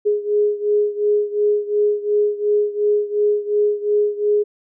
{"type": "beating tone pair", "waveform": "sine", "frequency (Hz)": [415.3, 418.1], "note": ["G#4", "G#4"], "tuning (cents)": [0, 12], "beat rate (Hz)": 2.8, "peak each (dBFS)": [-17, -20], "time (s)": [0.05, 4.44], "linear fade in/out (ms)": 20, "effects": []}